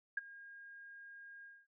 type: tone with ADSR envelope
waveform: sine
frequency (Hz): 1622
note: G#6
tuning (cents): -41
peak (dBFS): -31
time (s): 0.17-1.67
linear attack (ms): 5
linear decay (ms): 21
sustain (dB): -20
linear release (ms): 230
effects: none